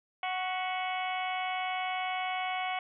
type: harmonic tone with a mistuned harmonic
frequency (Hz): 370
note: F#4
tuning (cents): 0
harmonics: 2 / 3 / 4 / 5 / 6 / 7 / 8 / 9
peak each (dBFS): -33 / -40 / -44 / -46 / -37 / -46 / -43 / -48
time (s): 0.23-2.79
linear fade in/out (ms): 2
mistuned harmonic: 5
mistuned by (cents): +62
effects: none